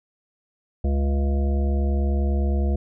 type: harmonic tone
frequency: 69.7 Hz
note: C#2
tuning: 10 cents sharp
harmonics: 1 / 3 / 5 / 7 / 9 / 10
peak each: -19 / -29 / -33 / -36 / -38 / -39 dBFS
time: 0.84-2.76 s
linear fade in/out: 5 ms
effects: none